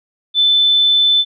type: tone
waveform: sine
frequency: 3520 Hz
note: A7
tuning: in tune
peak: -9 dBFS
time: 0.34-1.25 s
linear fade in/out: 50 ms
effects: none